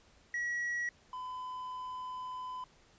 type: tone pair in turn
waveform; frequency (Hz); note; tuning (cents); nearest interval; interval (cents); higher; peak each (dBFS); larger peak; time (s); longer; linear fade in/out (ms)
triangle; 1920 / 1009.8; B6 / B5; -49 / +38; major seventh; 1113; first; -31 / -37; first; 0.34-0.89 / 1.13-2.64; second; 2
effects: pink hiss -64 dBFS RMS until 2.98 s + resampled to 16000 Hz